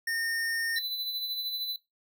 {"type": "tone", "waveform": "square", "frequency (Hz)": 1829, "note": "A#6", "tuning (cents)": -33, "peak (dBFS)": -29, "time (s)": [0.07, 0.79], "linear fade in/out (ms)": 5}
{"type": "tone with tremolo", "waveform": "square", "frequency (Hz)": 4000, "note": "B7", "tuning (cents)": 21, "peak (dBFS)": -30, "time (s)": [0.76, 1.76], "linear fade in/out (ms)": 2, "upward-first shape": "sine", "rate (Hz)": 13, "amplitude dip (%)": 40}
{"effects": ["noise-tail reverb RT60 0.2 s tail -20 dB re dry"]}